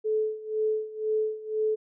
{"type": "tone with tremolo", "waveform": "sine", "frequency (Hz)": 433.1, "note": "A4", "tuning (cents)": -27, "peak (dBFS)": -22, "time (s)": [0.04, 1.76], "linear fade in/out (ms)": 20, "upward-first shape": "sine", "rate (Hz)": 2, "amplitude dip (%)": 85, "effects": []}